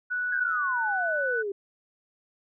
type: tone with pitch glide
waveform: sine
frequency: 1477 to 1489.9 Hz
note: F#6 to F#6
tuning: -3 to +12 cents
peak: -26 dBFS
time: 0.1-1.43 s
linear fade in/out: 20 ms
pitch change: +15 cents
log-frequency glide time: 0.74-0.81 s
type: exponential sweep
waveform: sine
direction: down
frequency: 1674 to 386.8 Hz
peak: -28 dBFS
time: 0.32-1.52 s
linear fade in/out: 5 ms
effects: none